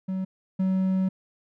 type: tone pair in turn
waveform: triangle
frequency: 188.6 / 188.6 Hz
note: F#3 / F#3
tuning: +33 / +33 cents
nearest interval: unison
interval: 0 cents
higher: neither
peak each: -24 / -19 dBFS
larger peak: second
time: 0.08-0.25 / 0.59-1.09 s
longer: second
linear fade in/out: 10 ms
effects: none